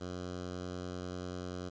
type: tone with notch filter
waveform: 10% pulse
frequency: 90.2 Hz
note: F#2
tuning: 44 cents flat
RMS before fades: -41 dBFS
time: 0-1.7 s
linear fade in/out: 20 ms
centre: 2200 Hz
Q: 1.9
effects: resampled to 16000 Hz + 11-bit